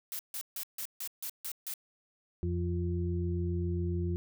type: noise bursts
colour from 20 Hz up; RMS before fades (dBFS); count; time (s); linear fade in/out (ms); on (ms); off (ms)
blue; -38; 8; 0.12-1.738; 0; 71; 150
type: harmonic tone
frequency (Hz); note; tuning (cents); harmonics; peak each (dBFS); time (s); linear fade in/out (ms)
87.31; F2; 0; 1 / 2 / 4; -31 / -36 / -37; 2.43-4.16; 0
effects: none